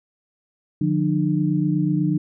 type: tone cluster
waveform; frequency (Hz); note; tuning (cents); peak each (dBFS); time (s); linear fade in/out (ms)
sine; 150.4 / 178.6 / 301.7; D3 / F3 / D4; +42 / +39 / +47; -22; 0.81-2.18; 5
effects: none